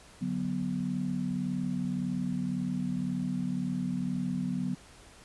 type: chord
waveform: sine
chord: B minor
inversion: first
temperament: equal with one note detuned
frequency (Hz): 145.23 / 185 / 246.9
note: D3 / F#3 / B3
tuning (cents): -19 / 0 / 0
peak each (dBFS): -37 / -32 / -33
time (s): 0.21-4.75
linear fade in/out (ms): 10
effects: pink hiss -54 dBFS RMS until 5.24 s + resampled to 24000 Hz